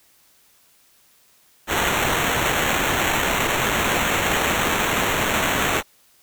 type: noise with sample-and-hold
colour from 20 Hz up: white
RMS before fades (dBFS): -21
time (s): 1.67-5.83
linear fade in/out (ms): 50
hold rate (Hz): 4900
effects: white hiss -57 dBFS RMS until 6.22 s